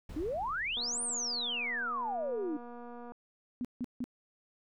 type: noise with exponential decay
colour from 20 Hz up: brown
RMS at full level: -41 dBFS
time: 0.09-1.66 s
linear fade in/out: 5 ms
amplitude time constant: 340 ms
type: exponential two-way sweep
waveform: sine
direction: up then down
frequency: 283.2 to 9460 to 283.2 Hz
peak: -32 dBFS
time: 0.16-2.57 s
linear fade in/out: 5 ms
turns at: 1.02 s
type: click train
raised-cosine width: 1 ms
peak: -35 dBFS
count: 565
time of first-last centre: 0.77-3.12 s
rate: 240 Hz
type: tone bursts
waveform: sine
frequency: 246.9 Hz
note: B3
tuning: in tune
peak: -32 dBFS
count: 3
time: 3.61-4.041 s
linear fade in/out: 0 ms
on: 37 ms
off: 160 ms
effects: none